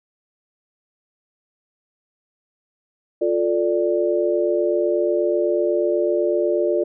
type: chord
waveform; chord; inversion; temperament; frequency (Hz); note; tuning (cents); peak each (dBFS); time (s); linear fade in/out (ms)
sine; D minor; first; just; 352.4 / 440.5 / 587.3; F4 / A4 / D5; +16 / +2 / 0; -20 / -23 / -21; 3.21-6.84; 10
effects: none